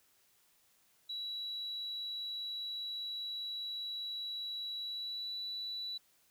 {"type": "tone with pitch glide", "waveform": "sine", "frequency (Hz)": [3915, 3951], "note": ["B7", "B7"], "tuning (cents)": [-16, 0], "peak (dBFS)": -37, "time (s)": [1.09, 5.98], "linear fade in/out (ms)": 10, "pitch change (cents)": 16, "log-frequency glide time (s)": [4.79, 5.35], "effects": ["tanh soft clip ceiling -33 dBFS", "white hiss -70 dBFS RMS until 6.3 s"]}